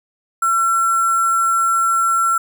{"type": "tone with sample-and-hold", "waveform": "sine", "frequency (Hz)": 1353, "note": "E6", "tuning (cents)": 45, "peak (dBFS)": -13, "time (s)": [0.42, 2.38], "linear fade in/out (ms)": 5, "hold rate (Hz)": 8820, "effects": []}